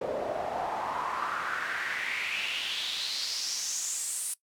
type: noise with band-pass filter sweep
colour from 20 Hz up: pink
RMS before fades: -33 dBFS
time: 0.01-4.34 s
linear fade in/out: 5 ms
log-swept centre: 510 to 9600 Hz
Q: 4.1
effects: noise-tail reverb RT60 0.1 s tail -19 dB re dry